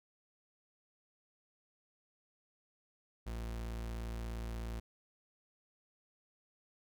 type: tone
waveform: 40% pulse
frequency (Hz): 56.9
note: A#1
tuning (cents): -41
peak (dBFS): -38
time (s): 3.26-4.8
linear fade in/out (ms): 10
effects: none